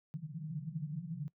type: band-pass noise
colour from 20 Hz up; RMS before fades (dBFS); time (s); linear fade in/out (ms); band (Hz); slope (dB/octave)
pink; -41; 0.14-1.28; 0; 140 to 170; 96
effects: noise-tail reverb RT60 0.1 s tail -21 dB re dry